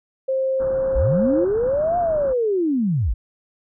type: tone with pitch glide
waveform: sine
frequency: 529 to 533.6 Hz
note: C5 to C5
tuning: +19 to +34 cents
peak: -18 dBFS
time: 0.28-1.45 s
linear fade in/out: 10 ms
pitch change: +15 cents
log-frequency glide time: 0.73-1.05 s
type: low-pass noise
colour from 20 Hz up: pink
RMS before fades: -35 dBFS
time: 0.59-2.34 s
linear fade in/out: 20 ms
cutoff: 1600 Hz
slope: 96 dB/octave
type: linear two-way sweep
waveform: sine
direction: up then down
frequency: 37.81 to 715 to 37.81 Hz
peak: -17 dBFS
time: 0.95-3.14 s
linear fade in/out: 10 ms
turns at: 1.98 s
effects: none